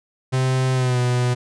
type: tone with pitch glide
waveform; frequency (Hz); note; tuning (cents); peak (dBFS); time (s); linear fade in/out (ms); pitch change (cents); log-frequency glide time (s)
45% pulse; 130 to 123.77; C3 to B2; -11 to +4; -17; 0.32-1.35; 20; -85; 0.73-0.99
effects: resampled to 22050 Hz

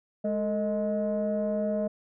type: tone cluster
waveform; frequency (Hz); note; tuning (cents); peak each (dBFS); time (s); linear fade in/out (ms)
sine; 209.6 / 450.1 / 626; G#3 / A4 / D#5; +16 / +39 / +10; -28 / -34 / -27; 0.24-1.88; 10
effects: tanh soft clip ceiling -20 dBFS

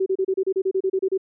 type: tone bursts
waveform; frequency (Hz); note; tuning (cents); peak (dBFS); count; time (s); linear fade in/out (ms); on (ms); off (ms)
sine; 381.2; G4; -48; -18; 13; 0-1.178; 10; 62; 31
effects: none

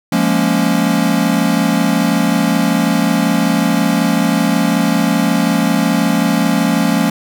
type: chord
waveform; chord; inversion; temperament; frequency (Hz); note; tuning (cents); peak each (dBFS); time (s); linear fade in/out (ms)
square; Bb minor seventh; second; equal; 174.61 / 207.7 / 233.1 / 277.2; F3 / Ab3 / Bb3 / Db4; 0 / 0 / 0 / 0; -18; 0.12-7.1; 5
effects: none

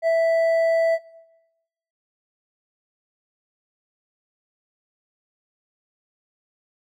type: tone with hard clipping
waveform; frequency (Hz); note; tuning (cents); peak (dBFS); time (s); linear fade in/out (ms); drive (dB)
sine; 659; E5; -1; -17; 0.02-0.99; 50; 4
effects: noise-tail reverb RT60 1.0 s tail -23 dB re dry

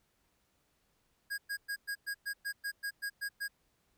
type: tone bursts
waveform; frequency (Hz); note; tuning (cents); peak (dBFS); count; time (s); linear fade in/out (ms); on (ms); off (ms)
square; 1638; G#6; -24; -35; 12; 1.3-3.482; 20; 81; 110
effects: pink hiss -75 dBFS RMS until 3.97 s

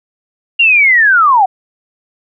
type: linear sweep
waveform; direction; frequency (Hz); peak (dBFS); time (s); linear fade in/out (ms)
sine; down; 2819 to 721; -5; 0.59-1.46; 10
effects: none

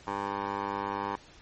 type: tone with band-pass filter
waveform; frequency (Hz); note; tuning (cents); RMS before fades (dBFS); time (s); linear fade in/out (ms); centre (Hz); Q
15% pulse; 100; G2; +35; -33; 0.07-1.16; 5; 900; 2.1
effects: pink hiss -54 dBFS RMS until 1.41 s + MP3 32 kbps

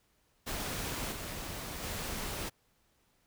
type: noise with level steps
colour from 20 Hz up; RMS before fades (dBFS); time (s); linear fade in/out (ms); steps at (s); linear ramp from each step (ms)
pink; -37 / -41 / -38; 0.46-2.5; 20; 1.11 / 1.82; 20
effects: pink hiss -72 dBFS RMS until 3.26 s

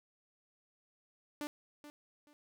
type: tone with echo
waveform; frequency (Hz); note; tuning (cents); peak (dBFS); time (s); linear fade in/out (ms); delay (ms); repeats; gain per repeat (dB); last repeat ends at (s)
sawtooth; 295; D4; +8; -34; 1.41-1.47; 0; 430; 2; -12; 2.33
effects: none

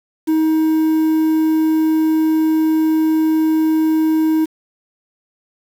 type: tone with quantisation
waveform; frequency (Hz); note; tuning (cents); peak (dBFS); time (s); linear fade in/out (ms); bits
triangle; 316.1; D#4; +27; -10; 0.27-4.46; 20; 6
effects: none

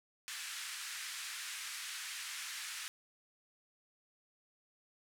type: band-pass noise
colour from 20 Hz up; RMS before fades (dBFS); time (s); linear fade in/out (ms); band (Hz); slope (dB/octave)
pink; -44; 0.28-2.88; 0; 1500 to 11000; 24
effects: none

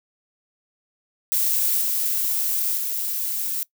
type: noise with level steps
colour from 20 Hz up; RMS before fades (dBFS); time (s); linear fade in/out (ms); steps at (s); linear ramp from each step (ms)
violet; -21 / -23 / -26; 1.32-3.63; 0; 1.81 / 2.77; 5
effects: noise-tail reverb RT60 0.1 s tail -21 dB re dry

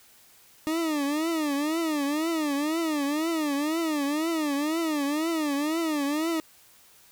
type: tone with vibrato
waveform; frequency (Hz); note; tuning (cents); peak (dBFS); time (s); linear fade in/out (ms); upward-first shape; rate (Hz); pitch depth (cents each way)
40% pulse; 305.7; D#4; -30; -24; 0.67-6.4; 0; triangle; 2; 180
effects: white hiss -56 dBFS RMS until 7.11 s

